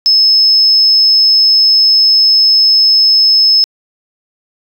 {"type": "tone", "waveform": "sine", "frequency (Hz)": 5200, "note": "E8", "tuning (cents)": -24, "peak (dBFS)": -4, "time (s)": [0.06, 3.64], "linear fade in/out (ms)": 0, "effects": ["tanh soft clip ceiling 0 dBFS"]}